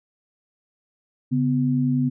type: tone pair together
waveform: sine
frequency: 140.3 / 251 Hz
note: C#3 / B3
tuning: +21 / +28 cents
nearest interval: minor seventh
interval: 1007 cents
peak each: -22 / -20 dBFS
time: 1.31-2.1 s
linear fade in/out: 20 ms
effects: none